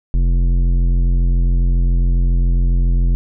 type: tone with tanh clipping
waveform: sine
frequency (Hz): 43.65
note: F1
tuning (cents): 0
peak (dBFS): -13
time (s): 0.14-3.15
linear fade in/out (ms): 0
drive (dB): 12
effects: none